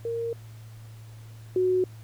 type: tone pair in turn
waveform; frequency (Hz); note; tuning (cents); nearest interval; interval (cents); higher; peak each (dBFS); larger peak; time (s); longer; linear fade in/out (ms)
sine; 463.3 / 368.6; A#4 / F#4; -11 / -7; major third; 396; first; -27 / -20; second; 0.05-0.33 / 1.56-1.84; neither; 2
effects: added 111 Hz sine -42 dBFS peak until 2.03 s + pink hiss -56 dBFS RMS until 2.03 s